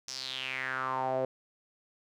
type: tone with band-pass filter sweep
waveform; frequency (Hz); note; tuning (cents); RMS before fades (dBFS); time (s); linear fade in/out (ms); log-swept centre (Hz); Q
sawtooth; 130.9; C3; +1; -34; 0.08-1.25; 2; 5800 to 540; 5.4
effects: none